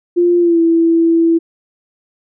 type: tone with pitch glide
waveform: sine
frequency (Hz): 349.2 to 331.7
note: F4 to E4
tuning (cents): 0 to +11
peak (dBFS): -8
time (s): 0.16-1.39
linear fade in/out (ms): 20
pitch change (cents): -89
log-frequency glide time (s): 0.39-0.6
effects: none